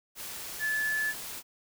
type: tone in noise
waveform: sine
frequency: 1730 Hz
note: A6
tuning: 30 cents flat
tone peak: -27 dBFS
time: 0.59-1.14 s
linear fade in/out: 50 ms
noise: white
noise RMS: -40 dBFS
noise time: 0.15-1.43 s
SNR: +10 dB
effects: none